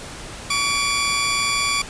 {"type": "tone pair together", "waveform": "15% pulse", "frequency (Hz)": [1132.9, 2386], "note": ["C#6", "D7"], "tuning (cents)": [37, 27], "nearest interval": "octave + minor second", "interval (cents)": 1290, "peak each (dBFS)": -15, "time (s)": [0.5, 1.82], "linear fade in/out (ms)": 5, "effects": ["pink hiss -35 dBFS RMS until 1.89 s", "resampled to 22050 Hz"]}